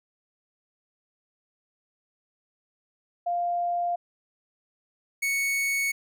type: tone pair in turn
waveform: sine / 45% pulse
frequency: 698.5 / 2218 Hz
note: F5 / C#7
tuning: 0 / 0 cents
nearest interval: octave + minor sixth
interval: 2000 cents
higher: second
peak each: -24 dBFS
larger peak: neither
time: 3.26-3.96 / 5.22-5.92 s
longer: neither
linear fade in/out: 10 ms
effects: none